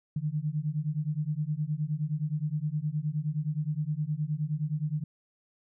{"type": "beating tone pair", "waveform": "sine", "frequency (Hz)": [146.83, 156.43], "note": ["D3", "D#3"], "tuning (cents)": [0, 10], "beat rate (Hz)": 9.6, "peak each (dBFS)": -31, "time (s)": [0.16, 5.04], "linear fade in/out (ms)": 5, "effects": []}